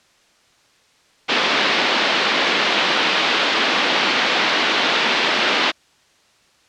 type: band-pass noise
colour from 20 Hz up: white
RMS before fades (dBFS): -18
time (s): 1.28-5.72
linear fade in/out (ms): 20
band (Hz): 210 to 3900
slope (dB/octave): 24
effects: white hiss -56 dBFS RMS until 6.68 s + low-pass 6000 Hz 12 dB/octave